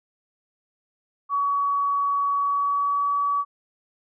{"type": "tone with pitch glide", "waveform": "sine", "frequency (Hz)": [1130, 1140.5], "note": ["C#6", "C#6"], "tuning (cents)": [33, 49], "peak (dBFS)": -20, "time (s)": [1.29, 3.45], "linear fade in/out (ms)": 50, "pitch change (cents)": 16, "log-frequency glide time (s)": [2.34, 3.13], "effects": []}